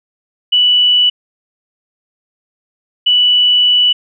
sine tone bursts at uneven times, 2960 Hz, F#7, in tune, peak -7 dBFS, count 2, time 0.52-1.1 / 3.06-3.93 s, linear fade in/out 10 ms, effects none

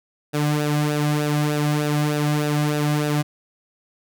sawtooth tone with flanger, 148.8 Hz, D3, 23 cents sharp, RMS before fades -21 dBFS, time 0.33-3.23 s, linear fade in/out 20 ms, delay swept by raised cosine 0.92 to 2.22 ms, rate 3.3 Hz, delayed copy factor -0.65, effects none

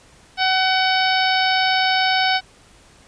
harmonic tone, 753 Hz, F#5, 30 cents sharp, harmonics 1 / 2 / 3 / 4 / 5 / 6 / 7, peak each -19 / -22 / -24 / -25 / -26 / -27 / -27 dBFS, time 0.37-2.41 s, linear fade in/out 50 ms, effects pink hiss -50 dBFS RMS until 3.07 s + resampled to 22050 Hz

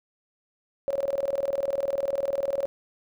sine tone with tremolo, 554.4 Hz, C#5, in tune, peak -22 dBFS, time 0.88-2.66 s, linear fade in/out 0 ms, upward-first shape square, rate 20 Hz, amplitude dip 80%, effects none

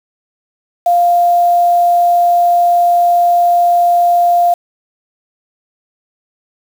sine tone with quantisation, 698.5 Hz, F5, in tune, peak -7 dBFS, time 0.86-4.54 s, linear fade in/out 5 ms, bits 5, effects none

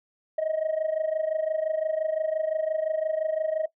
sine tone with amplitude modulation, 630 Hz, D#5, 21 cents sharp, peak -19 dBFS, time 0.38-3.66 s, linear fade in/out 5 ms, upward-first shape sine, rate 25.8 Hz, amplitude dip 85%, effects noise-tail reverb RT60 0.1 s tail -18 dB re dry + tanh soft clip ceiling -20 dBFS

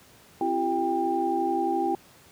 sine tone cluster, 263.2 / 337.8 / 389.4 / 795 Hz, C4 / E4 / G4 / G5, +10 / +42 / -12 / +24 cents, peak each -33 / -27 / -32 / -26 dBFS, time 0.41-1.95 s, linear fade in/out 2 ms, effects pink hiss -54 dBFS RMS until 2.31 s + high-pass 80 Hz 12 dB/octave

